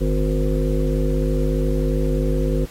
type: harmonic tone with a mistuned harmonic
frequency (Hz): 51.6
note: G#1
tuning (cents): -10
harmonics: 1 / 3 / 5 / 7 / 9 / 10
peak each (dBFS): -19 / -24 / -26 / -27 / -29 / -29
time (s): 0-2.66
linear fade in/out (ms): 20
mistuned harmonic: 1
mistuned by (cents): -140
effects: pink hiss -44 dBFS RMS until 2.7 s + AAC 48 kbps